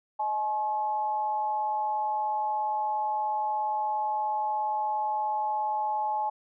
sine tone with amplitude modulation, 851 Hz, G#5, 42 cents sharp, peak -23 dBFS, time 0.19-6.3 s, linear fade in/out 10 ms, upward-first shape sine, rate 229 Hz, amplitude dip 60%, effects none

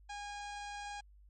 sawtooth tone, 818 Hz, G#5, 26 cents flat, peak -38 dBFS, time 0.09-1.01 s, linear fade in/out 10 ms, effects added 50 Hz sine -57 dBFS peak until 1.29 s + MP3 32 kbps

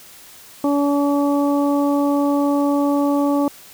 harmonic tone, 285.4 Hz, D4, 49 cents flat, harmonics 1 / 2 / 3 / 4, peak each -16 / -22 / -26 / -28 dBFS, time 0.64-3.48 s, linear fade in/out 2 ms, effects white hiss -43 dBFS RMS until 3.73 s

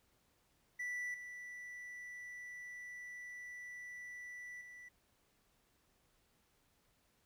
triangle tone with level steps, 1968 Hz, B6, 7 cents flat, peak -37 / -45 / -50 dBFS, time 0.79-4.89 s, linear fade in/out 10 ms, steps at 1.14 / 4.61 s, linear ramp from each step 2 ms, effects pink hiss -75 dBFS RMS until 7.25 s

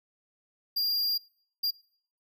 square tone bursts at uneven times, 4792 Hz, D8, 34 cents sharp, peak -26 dBFS, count 2, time 0.76-1.18 / 1.63-1.71 s, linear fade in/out 10 ms, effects noise-tail reverb RT60 0.6 s tail -25 dB re dry

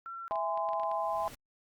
sine tone, 1356 Hz, E6, 49 cents sharp, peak -39 dBFS, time 0.06-0.28 s, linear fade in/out 0 ms
sine chord, E augmented, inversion none, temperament just, 659.3 / 824.1 / 1030.1 Hz, E5 / G#5 / B#5, 0 / -14 / -27 cents, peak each -34 dBFS, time 0.31-1.28 s, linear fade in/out 0 ms
clicks, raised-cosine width 0.3 ms, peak -34 dBFS, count 8, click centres 0.32 / 0.357 / 0.575 / 0.689 / 0.733 / 0.798 / 0.834 / 0.915 s
pink noise with exponential growth, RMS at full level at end -47 dBFS, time 0.56-1.35 s, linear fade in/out 5 ms, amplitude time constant 170 ms
effects Opus 48 kbps

